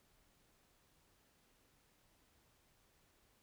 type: silence
effects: pink hiss -73 dBFS RMS until 3.42 s